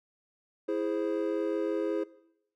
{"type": "chord", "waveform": "triangle", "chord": "E augmented", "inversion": "none", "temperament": "equal", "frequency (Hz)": [329.6, 415.3, 523.3], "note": ["E4", "G#4", "B#4"], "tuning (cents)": [0, 0, 0], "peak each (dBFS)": [-30, -30, -32], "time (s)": [0.68, 2.04], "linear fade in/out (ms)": 10, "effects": ["noise-tail reverb RT60 0.8 s tail -20 dB re dry"]}